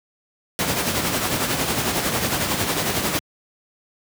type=noise with tremolo; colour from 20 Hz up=pink; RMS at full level=-20 dBFS; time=0.59-3.19 s; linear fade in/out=0 ms; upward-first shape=sine; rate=11 Hz; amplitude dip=45%; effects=high-pass 100 Hz 12 dB/octave